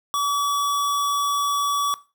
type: tone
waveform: square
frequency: 1142 Hz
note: D6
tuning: 49 cents flat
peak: -21 dBFS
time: 0.14-1.94 s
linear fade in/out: 0 ms
effects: noise-tail reverb RT60 0.3 s tail -17 dB re dry